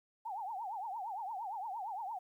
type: tone with vibrato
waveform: sine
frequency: 830.6 Hz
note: G#5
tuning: in tune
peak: -38 dBFS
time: 0.25-2.19 s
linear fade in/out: 10 ms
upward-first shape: triangle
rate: 8.7 Hz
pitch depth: 250 cents each way
effects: 12-bit